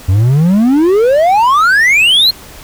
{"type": "exponential sweep", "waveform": "triangle", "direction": "up", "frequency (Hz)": [89, 4294], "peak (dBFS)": -4, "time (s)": [0.08, 2.31], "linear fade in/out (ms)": 10, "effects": ["pink hiss -34 dBFS RMS until 2.63 s"]}